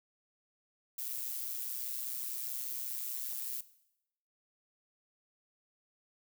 violet noise with amplitude modulation, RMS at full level -36 dBFS, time 0.98-3.61 s, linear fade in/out 5 ms, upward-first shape sine, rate 125 Hz, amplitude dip 65%, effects noise-tail reverb RT60 0.8 s tail -17 dB re dry

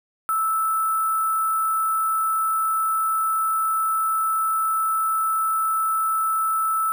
sine tone with sample-and-hold, 1316 Hz, E6, 3 cents flat, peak -19 dBFS, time 0.29-6.92 s, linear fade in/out 0 ms, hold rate 11025 Hz, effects none

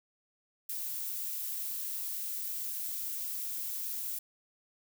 violet noise, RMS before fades -37 dBFS, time 0.69-4.19 s, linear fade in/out 5 ms, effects none

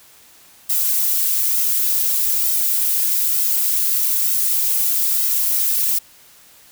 violet noise with flanger, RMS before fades -18 dBFS, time 0.69-5.99 s, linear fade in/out 10 ms, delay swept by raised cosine 1.7 to 4 ms, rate 1.1 Hz, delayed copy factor -0.85, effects white hiss -48 dBFS RMS until 6.71 s

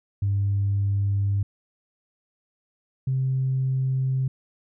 sine tone pair in turn, 99.8 / 131.7 Hz, G2 / C3, +32 / +12 cents, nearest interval perfect fourth, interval 480 cents, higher second, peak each -19 / -20 dBFS, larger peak first, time 0.22-1.43 / 3.07-4.28 s, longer neither, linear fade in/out 5 ms, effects tanh soft clip ceiling -16 dBFS

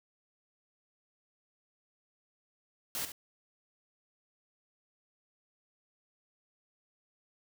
white noise with echo, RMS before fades -36 dBFS, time 2.95-3.05 s, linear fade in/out 0 ms, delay 69 ms, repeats 1, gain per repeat -9 dB, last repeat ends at 3.119 s, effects none

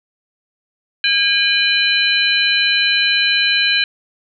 harmonic tone with a mistuned harmonic, 810 Hz, G#5, 43 cents flat, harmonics 2 / 3 / 4 / 5, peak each -18 / -18 / -18 / -18 dBFS, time 1.04-3.84 s, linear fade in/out 2 ms, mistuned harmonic 4, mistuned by -130 cents, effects none

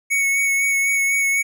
square tone with vibrato, 2217 Hz, C#7, in tune, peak -17 dBFS, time 0.1-1.43 s, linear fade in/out 20 ms, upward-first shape sine, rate 4 Hz, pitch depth 17 cents each way, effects none

